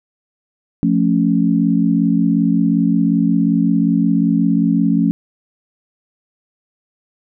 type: chord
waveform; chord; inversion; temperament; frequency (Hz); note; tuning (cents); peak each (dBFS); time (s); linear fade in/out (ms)
sine; F augmented; none; equal; 174.61 / 220 / 277.2; F3 / A3 / C#4; 0 / 0 / 0; -16; 0.83-5.11; 0
effects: none